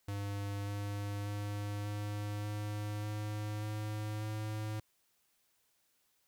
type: tone with pitch steps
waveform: square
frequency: 100.8 / 101.74 / 102.68 / 103.63 / 104.6 / 105.57 / 106.55 / 107.54 Hz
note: G2 / G#2 / G#2 / G#2 / G#2 / G#2 / G#2 / A2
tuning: +49 / -35 / -19 / -3 / +13 / +29 / +45 / -39 cents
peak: -37 dBFS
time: 0.08-4.8 s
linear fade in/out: 5 ms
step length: 590 ms
effects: white hiss -75 dBFS RMS until 6.27 s